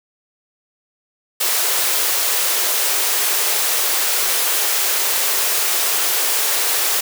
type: high-pass noise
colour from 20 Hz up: white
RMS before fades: -18 dBFS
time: 1.4-7.01 s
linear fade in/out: 10 ms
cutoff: 350 Hz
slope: 48 dB/octave
effects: none